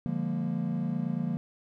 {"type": "chord", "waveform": "triangle", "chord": "Bb dominant seventh", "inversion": "first", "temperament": "equal with one note detuned", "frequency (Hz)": [146.83, 174.61, 203.4, 233.1], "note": ["D3", "F3", "Ab3", "Bb3"], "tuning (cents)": [0, 0, -36, 0], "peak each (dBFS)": [-33, -30, -34, -31], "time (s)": [0.06, 1.37], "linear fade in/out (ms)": 0, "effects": []}